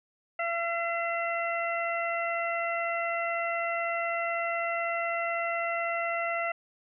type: harmonic tone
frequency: 678 Hz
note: E5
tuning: 49 cents sharp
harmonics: 1 / 2 / 3 / 4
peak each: -31 / -34 / -33 / -38 dBFS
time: 0.39-6.52 s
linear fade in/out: 5 ms
effects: none